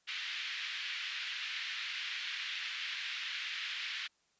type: band-pass noise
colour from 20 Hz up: white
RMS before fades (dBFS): -40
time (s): 0.07-4.08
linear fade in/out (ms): 20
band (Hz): 1700 to 3600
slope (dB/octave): 24
effects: white hiss -74 dBFS RMS until 4.39 s + resampled to 16000 Hz